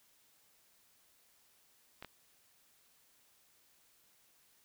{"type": "clicks", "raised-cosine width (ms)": 0.3, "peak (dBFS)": -30, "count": 2, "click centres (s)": [2.025, 2.047], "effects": ["white hiss -69 dBFS RMS until 4.64 s"]}